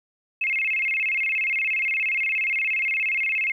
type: tone with vibrato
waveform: sine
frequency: 2349 Hz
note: D7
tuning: in tune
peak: -21 dBFS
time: 0.41-3.52 s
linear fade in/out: 5 ms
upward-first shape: square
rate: 17 Hz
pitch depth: 170 cents each way
effects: 10-bit